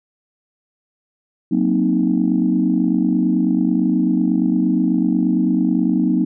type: chord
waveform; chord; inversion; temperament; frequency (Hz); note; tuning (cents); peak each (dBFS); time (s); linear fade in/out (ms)
sine; C half-diminished seventh; second; equal; 185 / 233.1 / 261.6 / 311.1; Gb3 / Bb3 / C4 / Eb4; 0 / 0 / 0 / 0; -19; 1.51-6.25; 10
effects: tanh soft clip ceiling -5 dBFS